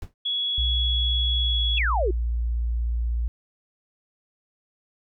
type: noise with exponential decay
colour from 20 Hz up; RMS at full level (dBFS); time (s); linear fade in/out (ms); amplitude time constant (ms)
brown; -30; 0.02-0.14; 1; 24
type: tone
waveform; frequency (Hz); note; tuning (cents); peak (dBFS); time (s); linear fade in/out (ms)
sine; 3363; G#7; +21; -23; 0.25-1.79; 10
type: tone with pitch glide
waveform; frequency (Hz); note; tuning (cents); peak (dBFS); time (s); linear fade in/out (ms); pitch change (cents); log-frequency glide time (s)
sine; 61.7 to 58.24; B1 to A#1; -1 to -1; -22; 0.58-3.28; 0; -100; 1.4-1.65
type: exponential sweep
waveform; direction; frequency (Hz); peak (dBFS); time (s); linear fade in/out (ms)
sine; down; 2804 to 338.5; -22; 1.77-2.11; 5
effects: none